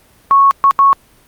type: tone bursts at uneven times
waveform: sine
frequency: 1104 Hz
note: C#6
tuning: 7 cents flat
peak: -5 dBFS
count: 3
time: 0.31-0.51 / 0.64-0.71 / 0.79-0.93 s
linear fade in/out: 0 ms
effects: pink hiss -49 dBFS RMS until 1.27 s + Opus 32 kbps